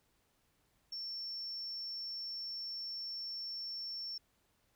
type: tone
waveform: sine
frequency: 5430 Hz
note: F8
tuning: 50 cents flat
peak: -38 dBFS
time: 0.92-4.18 s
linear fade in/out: 5 ms
effects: tanh soft clip ceiling -37 dBFS + pink hiss -75 dBFS RMS until 4.75 s